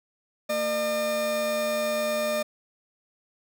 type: tone pair together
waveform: 40% pulse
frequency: 227.5 / 604 Hz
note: A#3 / D5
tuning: -42 / +48 cents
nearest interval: octave + perfect fourth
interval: 1690 cents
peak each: -34 / -24 dBFS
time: 0.49-2.43 s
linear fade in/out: 10 ms
effects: none